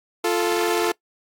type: tone pair together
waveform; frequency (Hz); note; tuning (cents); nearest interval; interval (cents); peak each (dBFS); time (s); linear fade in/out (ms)
sawtooth; 348.2 / 439.2; F4 / A4; -5 / -3; major third; 402; -18; 0.24-0.92; 5
effects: noise-tail reverb RT60 0.1 s tail -22 dB re dry + AAC 64 kbps